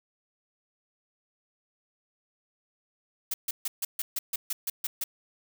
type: noise bursts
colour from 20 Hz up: blue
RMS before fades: -30 dBFS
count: 11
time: 3.31-5.04 s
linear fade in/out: 5 ms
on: 30 ms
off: 140 ms
effects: none